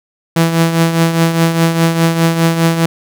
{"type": "tone with tremolo", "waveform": "sawtooth", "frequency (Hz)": 165.4, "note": "E3", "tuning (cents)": 6, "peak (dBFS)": -3, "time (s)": [0.36, 2.86], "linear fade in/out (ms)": 5, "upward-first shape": "triangle", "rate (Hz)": 4.9, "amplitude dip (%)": 65, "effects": []}